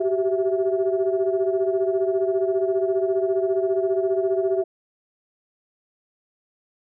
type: tone cluster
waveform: sine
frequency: 379 / 393.8 / 661 Hz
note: F#4 / G4 / E5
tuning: +42 / +8 / +5 cents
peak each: -21 / -24 / -25 dBFS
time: 0-4.64 s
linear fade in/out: 10 ms
effects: tanh soft clip ceiling -11 dBFS